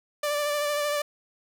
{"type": "tone with vibrato", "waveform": "sawtooth", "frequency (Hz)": 587.3, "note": "D5", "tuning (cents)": 0, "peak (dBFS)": -21, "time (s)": [0.23, 1.02], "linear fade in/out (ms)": 5, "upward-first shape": "sine", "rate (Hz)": 13, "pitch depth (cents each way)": 23, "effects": []}